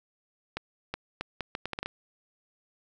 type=accelerating click train; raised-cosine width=0.3 ms; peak=-16 dBFS; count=10; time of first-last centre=0.57-1.86 s; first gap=370 ms; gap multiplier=0.73; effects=none